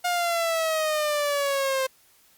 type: exponential sweep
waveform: sawtooth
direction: down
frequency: 715 to 523.3 Hz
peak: -19 dBFS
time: 0.04-1.87 s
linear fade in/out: 10 ms
effects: white hiss -59 dBFS RMS until 2.37 s + Opus 48 kbps